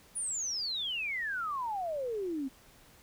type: exponential sweep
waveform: sine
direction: down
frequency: 9956 to 256.2 Hz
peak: -32 dBFS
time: 0.15-2.49 s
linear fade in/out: 20 ms
effects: pink hiss -59 dBFS RMS until 3.02 s